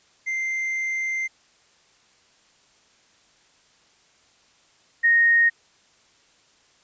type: tone pair in turn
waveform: triangle / sine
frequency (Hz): 2088 / 1860.2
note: C7 / A#6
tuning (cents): -4 / -4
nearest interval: major second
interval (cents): 200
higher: first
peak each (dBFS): -22 / -14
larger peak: second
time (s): 0.26-1.28 / 5.03-5.5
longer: first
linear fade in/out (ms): 20
effects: white hiss -59 dBFS RMS until 6.83 s + resampled to 16000 Hz